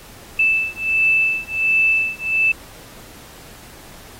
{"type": "beating tone pair", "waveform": "sine", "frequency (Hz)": [2637, 2638.4], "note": ["E7", "E7"], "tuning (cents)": [0, 1], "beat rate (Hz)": 1.4, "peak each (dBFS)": -18, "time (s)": [0.39, 2.52], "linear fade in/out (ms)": 5, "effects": ["pink hiss -42 dBFS RMS until 4.19 s", "AAC 48 kbps"]}